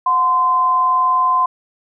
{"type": "tone pair together", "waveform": "sine", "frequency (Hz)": [726.2, 1033], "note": ["F#5", "C6"], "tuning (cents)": [-33, -22], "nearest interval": "tritone", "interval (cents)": 611, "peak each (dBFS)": [-24, -12], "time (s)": [0.06, 1.46], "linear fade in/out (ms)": 5, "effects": []}